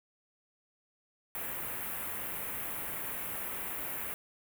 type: band-stop noise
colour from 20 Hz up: white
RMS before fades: -38 dBFS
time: 1.35-4.14 s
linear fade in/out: 0 ms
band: 2500 to 11000 Hz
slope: 24 dB/octave
effects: none